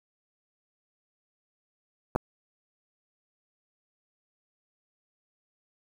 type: clicks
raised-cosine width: 1 ms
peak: -18 / -10 dBFS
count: 2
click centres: 2.152 / 2.16 s
effects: 7-bit